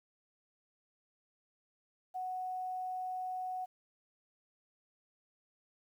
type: tone with quantisation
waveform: sine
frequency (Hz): 740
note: F#5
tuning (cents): 0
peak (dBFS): -36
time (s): 2.14-3.66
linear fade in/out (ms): 20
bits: 11
effects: none